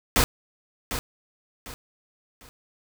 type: noise with echo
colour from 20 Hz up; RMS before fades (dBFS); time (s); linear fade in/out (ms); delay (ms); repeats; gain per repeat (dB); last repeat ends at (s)
pink; -19; 0.16-0.24; 0; 750; 3; -10; 2.49
effects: none